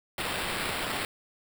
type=noise with sample-and-hold; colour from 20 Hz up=blue; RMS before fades=-32 dBFS; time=0.18-1.05 s; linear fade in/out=2 ms; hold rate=6300 Hz; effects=none